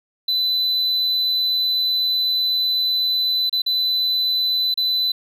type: tone with dropouts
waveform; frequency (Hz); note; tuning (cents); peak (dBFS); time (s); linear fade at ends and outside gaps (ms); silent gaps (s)
triangle; 4006; B7; +24; -16; 0.28-5.12; 5; 3.496-3.527 / 3.62-3.662 / 4.742-4.774
effects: none